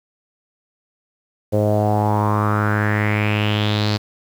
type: tone with low-pass filter sweep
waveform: sawtooth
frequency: 105.1 Hz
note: G#2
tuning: 21 cents sharp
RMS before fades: -18 dBFS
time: 1.52-3.98 s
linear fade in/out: 20 ms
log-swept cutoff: 530 to 4600 Hz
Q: 5.1
effects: 7-bit